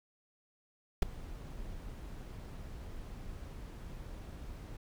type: noise with ADSR envelope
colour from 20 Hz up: brown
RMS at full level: -22 dBFS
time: 1.02-4.77 s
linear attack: 5 ms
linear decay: 9 ms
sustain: -23 dB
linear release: 6 ms
effects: none